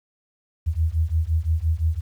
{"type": "beating tone pair", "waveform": "sine", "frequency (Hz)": [77.78, 83.58], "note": ["D#2", "E2"], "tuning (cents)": [0, 24], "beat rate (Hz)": 5.8, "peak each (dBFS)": -22, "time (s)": [0.66, 2.01], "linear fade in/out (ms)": 20, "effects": ["9-bit"]}